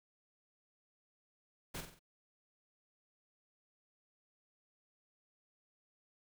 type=noise with echo; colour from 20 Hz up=pink; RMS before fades=-43 dBFS; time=1.74-1.81 s; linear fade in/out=10 ms; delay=46 ms; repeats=4; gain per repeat=-6 dB; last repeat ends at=1.994 s; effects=none